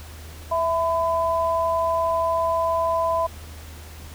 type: tone pair together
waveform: sine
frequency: 659.3 / 1007 Hz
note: E5 / B5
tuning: 0 / +33 cents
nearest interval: perfect fifth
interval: 733 cents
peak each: -22 dBFS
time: 0.51-3.27 s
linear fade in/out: 10 ms
effects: added 78 Hz sine -38 dBFS peak until 4.14 s + pink hiss -44 dBFS RMS until 4.14 s